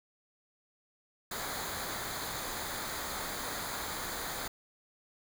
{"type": "noise with comb filter", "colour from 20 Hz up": "pink", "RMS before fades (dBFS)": -38, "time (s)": [1.31, 4.48], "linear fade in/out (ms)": 5, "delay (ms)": 0.36, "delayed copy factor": -0.65, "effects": []}